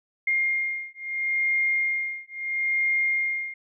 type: beating tone pair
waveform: sine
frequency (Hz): 2122 / 2122.75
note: C7 / C7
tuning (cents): +24 / +24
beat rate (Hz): 0.75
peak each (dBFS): -26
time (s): 0.27-3.54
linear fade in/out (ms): 5
effects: none